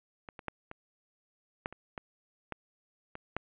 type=clicks; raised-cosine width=0.5 ms; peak=-28 / -29 / -19 / -27 / -18 / -30 / -23 / -21 / -26 / -17 dBFS; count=10; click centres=0.288 / 0.392 / 0.483 / 0.714 / 1.659 / 1.726 / 1.978 / 2.523 / 3.154 / 3.366 s; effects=resampled to 8000 Hz + 9-bit